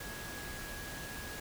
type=tone in noise; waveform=sine; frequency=1661.2 Hz; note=G#6; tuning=in tune; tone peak=-47 dBFS; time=0-1.4 s; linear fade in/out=5 ms; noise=pink; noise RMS=-44 dBFS; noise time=0-1.4 s; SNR=-6 dB; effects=none